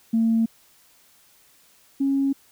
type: tone pair in turn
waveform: sine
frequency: 226.3 / 274.3 Hz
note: A3 / C#4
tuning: +49 / -18 cents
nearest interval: minor third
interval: 333 cents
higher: second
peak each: -16 / -18 dBFS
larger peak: first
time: 0.13-0.46 / 2-2.33 s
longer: neither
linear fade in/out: 10 ms
effects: tanh soft clip ceiling -12 dBFS + white hiss -57 dBFS RMS until 2.51 s